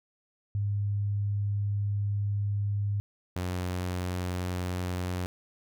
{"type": "tone pair in turn", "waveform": ["sine", "sawtooth"], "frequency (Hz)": [101.8, 90.31], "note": ["G#2", "F#2"], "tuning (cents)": [-34, -41], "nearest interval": "major second", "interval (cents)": 207, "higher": "first", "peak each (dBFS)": -26, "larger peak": "neither", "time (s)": [[0.55, 3], [3.36, 5.26]], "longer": "first", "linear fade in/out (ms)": 0, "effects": []}